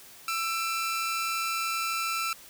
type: tone pair together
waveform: sawtooth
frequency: 1334.6 / 2378 Hz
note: E6 / D7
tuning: +21 / +21 cents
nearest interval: minor seventh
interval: 1000 cents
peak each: -25 / -32 dBFS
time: 0.28-2.33 s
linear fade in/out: 2 ms
effects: white hiss -50 dBFS RMS until 2.49 s